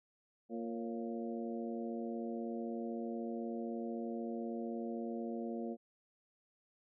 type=harmonic tone with a mistuned harmonic; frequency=116.1 Hz; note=A#2; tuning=7 cents flat; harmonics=2 / 3 / 4 / 5 / 6; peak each=-40 / -44 / -46 / -48 / -50 dBFS; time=0.49-5.77 s; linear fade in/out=50 ms; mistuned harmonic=5; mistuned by=-70 cents; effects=none